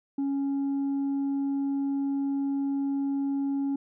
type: tone with tanh clipping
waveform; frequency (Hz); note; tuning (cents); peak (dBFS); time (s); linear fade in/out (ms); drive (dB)
sine; 277.2; C#4; 0; -26; 0.18-3.76; 5; 2
effects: none